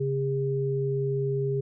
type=tone pair together; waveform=sine; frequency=136.72 / 405 Hz; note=C#3 / G#4; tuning=-24 / -43 cents; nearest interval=octave + perfect fifth; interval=1881 cents; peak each=-27 dBFS; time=0-1.61 s; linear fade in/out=10 ms; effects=none